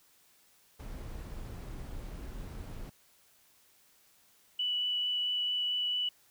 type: noise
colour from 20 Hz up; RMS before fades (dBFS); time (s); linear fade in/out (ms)
brown; -42; 0.79-2.9; 10
type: tone with vibrato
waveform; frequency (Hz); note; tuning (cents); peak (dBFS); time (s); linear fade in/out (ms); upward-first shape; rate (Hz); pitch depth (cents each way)
sine; 2960; F#7; 0; -29; 4.59-6.09; 5; triangle; 4.5; 9
effects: white hiss -65 dBFS RMS until 6.3 s